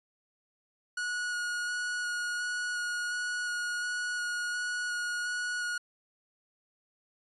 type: tone with vibrato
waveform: 45% pulse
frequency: 1453 Hz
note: F#6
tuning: 32 cents flat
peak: -31 dBFS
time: 0.97-5.78 s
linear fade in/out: 5 ms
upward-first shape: square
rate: 1.4 Hz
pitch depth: 9 cents each way
effects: resampled to 24000 Hz